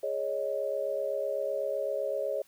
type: chord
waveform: sine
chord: Ab suspended fourth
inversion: none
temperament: equal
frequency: 415.3 / 554.4 / 622.3 Hz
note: Ab4 / Db5 / Eb5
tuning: 0 / 0 / 0 cents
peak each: -36 / -31 / -34 dBFS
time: 0.03-2.42 s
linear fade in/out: 5 ms
effects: white hiss -63 dBFS RMS until 2.47 s